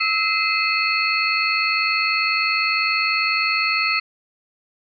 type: tone cluster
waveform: sine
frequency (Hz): 1302 / 2063 / 2523 / 2623 / 4345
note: E6 / C7 / D#7 / E7 / C#8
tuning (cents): -22 / -25 / +23 / -9 / -35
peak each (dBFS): -24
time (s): 0-4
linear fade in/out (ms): 10
effects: none